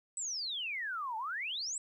sine exponential two-way sweep, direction down then up, 8120 to 850 to 8120 Hz, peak -35 dBFS, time 0.17-1.78 s, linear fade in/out 2 ms, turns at 1.17 s, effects 12-bit

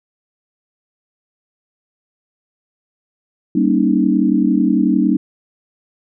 sine chord, Eb dominant seventh, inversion first, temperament just, 194.45 / 233.3 / 280 / 311.1 Hz, G3 / Bb3 / Db4 / Eb4, -14 / +2 / +18 / 0 cents, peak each -17 dBFS, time 3.55-5.17 s, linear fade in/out 5 ms, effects none

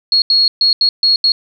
sine tone bursts at uneven times, 4313 Hz, C#8, 48 cents flat, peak -8 dBFS, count 6, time 0.12-0.22 / 0.3-0.48 / 0.61-0.73 / 0.81-0.89 / 1.03-1.16 / 1.24-1.32 s, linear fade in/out 2 ms, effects none

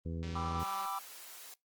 harmonic tone, 82.8 Hz, E2, 8 cents sharp, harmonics 1 / 2 / 3 / 4 / 5 / 6, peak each -38 / -41 / -46 / -50 / -51 / -50 dBFS, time 0.05-0.64 s, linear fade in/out 10 ms
click train, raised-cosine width 0.2 ms, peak -32 dBFS, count 121, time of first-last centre 0.23-0.855 s, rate 192 Hz
triangle chord, E minor seventh, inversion first, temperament equal with one note detuned, 784 / 987.8 / 1174.7 / 1331.5 Hz, G5 / B5 / D6 / E6, 0 / 0 / 0 / +17 cents, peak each -39 / -40 / -37 / -42 dBFS, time 0.35-0.99 s, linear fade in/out 5 ms
white high-pass noise, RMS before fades -50 dBFS, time 0.6-1.54 s, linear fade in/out 2 ms, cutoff 450 Hz, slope 12 dB/octave
effects noise-tail reverb RT60 0.2 s tail -25 dB re dry + Opus 24 kbps

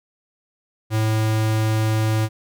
square tone, 109.5 Hz, A2, 8 cents flat, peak -18 dBFS, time 0.9-2.29 s, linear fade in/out 50 ms, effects none

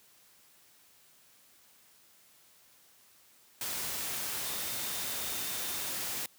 sine tone in noise, 3629 Hz, A#7, 47 cents flat, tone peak -47 dBFS, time 4.45-5.9 s, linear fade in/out 2 ms, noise white, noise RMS -36 dBFS, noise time 3.61-6.26 s, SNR -14 dB, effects white hiss -62 dBFS RMS until 6.38 s + high-pass 60 Hz 12 dB/octave

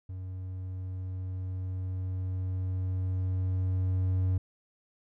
triangle tone with level ramp, 92.9 Hz, F#2, 7 cents sharp, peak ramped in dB -34 to -22 dBFS, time 0.09-4.38 s, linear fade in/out 5 ms, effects none

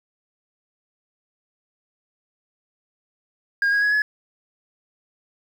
sine tone with pitch steps, 1622 / 1647.5 / 1673.4 / 1699.7 Hz, G#6 / G#6 / G#6 / G#6, -41 / -14 / +13 / +40 cents, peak -14 dBFS, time 3.62-4.02 s, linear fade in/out 2 ms, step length 100 ms, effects tanh soft clip ceiling -16 dBFS + 8-bit

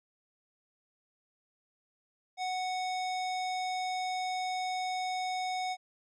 square tone with low-pass filter, 740 Hz, F#5, in tune, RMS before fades -34 dBFS, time 2.37-5.77 s, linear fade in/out 50 ms, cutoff 5700 Hz, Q 1.3, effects none

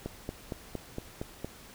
click train, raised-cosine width 2 ms, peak -21 dBFS, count 7, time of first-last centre 0.06-1.446 s, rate 4.33 Hz, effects pink hiss -51 dBFS RMS until 1.74 s

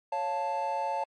triangle chord, Db augmented, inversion none, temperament equal, 554.4 / 698.5 / 880 Hz, Db5 / F5 / A5, 0 / 0 / 0 cents, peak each -33 / -34 / -28 dBFS, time 0.12-1.04 s, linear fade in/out 5 ms, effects MP3 48 kbps

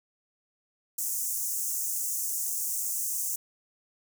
pink high-pass noise, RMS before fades -31 dBFS, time 0.98-3.36 s, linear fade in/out 5 ms, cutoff 6300 Hz, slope 48 dB/octave, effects none

